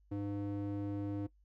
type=tone with band-pass filter; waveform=square; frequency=101.1 Hz; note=G#2; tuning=46 cents flat; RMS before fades=-38 dBFS; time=0.11-1.27 s; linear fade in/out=10 ms; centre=280 Hz; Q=1.9; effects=noise-tail reverb RT60 0.1 s tail -18 dB re dry + added 50 Hz sine -64 dBFS peak until 1.44 s